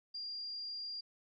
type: tone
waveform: sine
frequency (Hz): 4789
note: D8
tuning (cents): +33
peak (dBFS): -40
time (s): 0.14-1.01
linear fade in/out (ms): 10
effects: none